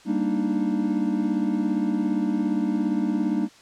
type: chord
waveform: triangle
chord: Eb major seventh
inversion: first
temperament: equal with one note detuned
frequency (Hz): 198.28 / 233.1 / 293.7 / 311.1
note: G3 / Bb3 / D4 / Eb4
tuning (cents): +20 / 0 / 0 / 0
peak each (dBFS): -25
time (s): 0.05-3.49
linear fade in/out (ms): 50
effects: white hiss -51 dBFS RMS until 3.61 s + low-pass 6000 Hz 12 dB/octave